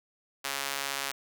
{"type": "tone with high-pass filter", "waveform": "sawtooth", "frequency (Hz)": 138.59, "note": "C#3", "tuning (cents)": 0, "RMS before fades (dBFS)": -34, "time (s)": [0.44, 1.12], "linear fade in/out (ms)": 10, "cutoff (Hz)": 1200, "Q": 0.51, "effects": []}